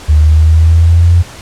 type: linear sweep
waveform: sine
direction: up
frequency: 75 to 87.31 Hz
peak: -3 dBFS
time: 0.08-1.23 s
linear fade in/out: 20 ms
effects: pink hiss -31 dBFS RMS until 1.41 s + low-pass 9000 Hz 12 dB/octave